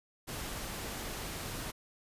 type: noise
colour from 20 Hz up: pink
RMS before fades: -40 dBFS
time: 0.27-1.72 s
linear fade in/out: 20 ms
effects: resampled to 32000 Hz